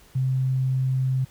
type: tone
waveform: sine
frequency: 130.81 Hz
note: C3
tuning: in tune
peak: -20 dBFS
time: 0.15-1.25 s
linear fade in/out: 10 ms
effects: pink hiss -54 dBFS RMS until 1.3 s